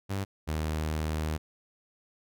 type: tone pair in turn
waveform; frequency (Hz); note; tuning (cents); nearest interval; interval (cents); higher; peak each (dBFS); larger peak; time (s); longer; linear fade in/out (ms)
sawtooth; 98 / 77.78; G2 / D#2; 0 / 0; major third; 400; first; -26 / -25; second; 0.09-0.25 / 0.47-1.38; second; 20
effects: none